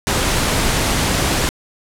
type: noise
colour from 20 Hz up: pink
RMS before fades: -17 dBFS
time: 0.07-1.49 s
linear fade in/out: 0 ms
effects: low-pass 11000 Hz 12 dB/octave